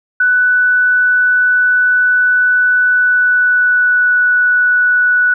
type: tone with pitch glide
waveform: sine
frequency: 1489 to 1477 Hz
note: F#6 to F#6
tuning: +11 to -3 cents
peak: -8 dBFS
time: 0.2-5.34 s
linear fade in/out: 5 ms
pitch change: -14 cents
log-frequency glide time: 2.84-4.16 s
effects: none